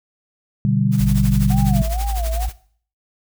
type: chord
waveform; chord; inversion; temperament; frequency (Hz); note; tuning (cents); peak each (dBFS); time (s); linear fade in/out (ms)
sine; G major; first; equal; 123.47 / 146.83 / 196; B2 / D3 / G3; 0 / 0 / 0; -19; 0.65-1.82; 0
type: noise with tremolo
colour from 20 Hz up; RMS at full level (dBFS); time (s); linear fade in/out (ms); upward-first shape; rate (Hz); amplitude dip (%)
white; -30; 0.91-2.53; 50; triangle; 12; 90
type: tone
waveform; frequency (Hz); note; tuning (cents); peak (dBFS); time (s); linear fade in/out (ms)
sine; 55; A1; 0; -19; 1-2.49; 5
type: tone with vibrato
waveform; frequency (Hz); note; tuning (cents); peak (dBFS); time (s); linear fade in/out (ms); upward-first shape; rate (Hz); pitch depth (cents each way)
sine; 723; F#5; -40; -27; 1.5-2.46; 5; sine; 2.2; 180
effects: noise-tail reverb RT60 0.5 s tail -17 dB re dry